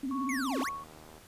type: tone with vibrato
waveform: sine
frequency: 265.3 Hz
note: C4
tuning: 24 cents sharp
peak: -31 dBFS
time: 0.03-0.64 s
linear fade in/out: 5 ms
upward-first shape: sine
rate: 17 Hz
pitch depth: 100 cents each way
type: tone with tremolo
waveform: sine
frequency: 1108.7 Hz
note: C#6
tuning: in tune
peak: -34 dBFS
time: 0.11-0.84 s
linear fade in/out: 2 ms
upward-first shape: sine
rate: 2.2 Hz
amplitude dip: 85%
type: linear two-way sweep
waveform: square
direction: down then up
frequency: 2269 to 270 to 2269 Hz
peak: -34 dBFS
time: 0.29-0.69 s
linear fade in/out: 2 ms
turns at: 0.6 s
type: click train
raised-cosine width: 1 ms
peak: -38 dBFS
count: 40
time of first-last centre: 0.68-1.18 s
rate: 78 Hz
effects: pink hiss -55 dBFS RMS until 1.27 s + resampled to 32000 Hz